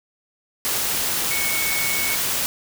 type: tone in noise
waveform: sine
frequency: 2217 Hz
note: C#7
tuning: in tune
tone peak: -25 dBFS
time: 1.31-2.15 s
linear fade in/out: 0 ms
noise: white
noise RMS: -23 dBFS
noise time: 0.65-2.46 s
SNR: -5 dB
effects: none